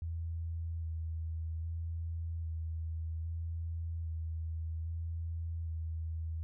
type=tone with vibrato; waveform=sine; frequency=81.8 Hz; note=E2; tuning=13 cents flat; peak=-35 dBFS; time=0.02-6.43 s; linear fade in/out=0 ms; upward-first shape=square; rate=0.62 Hz; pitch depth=19 cents each way; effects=none